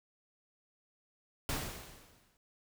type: noise with exponential decay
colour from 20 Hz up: pink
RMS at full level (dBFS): -34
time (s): 1.49-2.37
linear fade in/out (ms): 1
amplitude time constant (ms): 190
effects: none